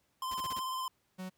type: tone with vibrato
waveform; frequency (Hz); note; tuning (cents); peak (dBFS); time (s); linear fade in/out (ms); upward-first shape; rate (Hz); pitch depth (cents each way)
square; 1037; C6; -16; -35; 0.22-0.88; 2; sine; 18; 26
type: noise bursts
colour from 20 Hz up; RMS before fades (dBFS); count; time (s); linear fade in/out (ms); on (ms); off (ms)
pink; -44; 5; 0.31-0.595; 5; 33; 30
type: tone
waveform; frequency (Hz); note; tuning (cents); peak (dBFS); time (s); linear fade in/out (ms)
45% pulse; 185.7; F#3; +7; -39; 1.18-1.3; 20
effects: pink hiss -75 dBFS RMS until 1.37 s + high-pass 60 Hz 12 dB/octave